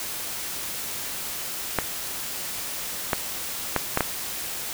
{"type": "clicks", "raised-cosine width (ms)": 0.5, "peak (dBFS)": -5, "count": 5, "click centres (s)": [1.787, 3.132, 3.763, 3.974, 4.007], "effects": ["white hiss -32 dBFS RMS until 4.73 s"]}